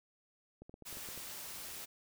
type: clicks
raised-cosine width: 2 ms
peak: -38 dBFS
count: 8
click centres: 0.62 / 0.695 / 0.741 / 0.823 / 0.927 / 0.971 / 1.088 / 1.176 s
type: noise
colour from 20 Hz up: white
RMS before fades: -46 dBFS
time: 0.85-1.86 s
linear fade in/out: 20 ms
effects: none